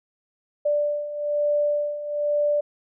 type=beating tone pair; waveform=sine; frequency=587.3 / 588.4 Hz; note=D5 / D5; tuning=0 / +3 cents; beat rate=1.1 Hz; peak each=-27 / -22 dBFS; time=0.65-2.61 s; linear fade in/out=10 ms; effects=none